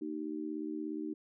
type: harmonic tone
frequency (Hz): 77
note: D#2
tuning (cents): -17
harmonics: 3 / 4 / 5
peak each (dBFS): -44 / -37 / -44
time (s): 0.01-1.14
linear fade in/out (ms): 10
effects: none